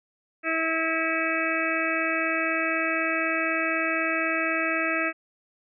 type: harmonic tone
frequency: 324 Hz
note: E4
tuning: 30 cents flat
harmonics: 1 / 2 / 4 / 5 / 6 / 7 / 8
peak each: -31 / -31 / -31 / -31 / -31 / -31 / -31 dBFS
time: 0.43-5.13 s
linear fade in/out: 50 ms
effects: none